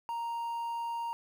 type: tone with quantisation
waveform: triangle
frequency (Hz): 932.3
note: A#5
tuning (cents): 0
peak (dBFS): -31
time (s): 0.09-1.13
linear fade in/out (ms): 0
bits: 10
effects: none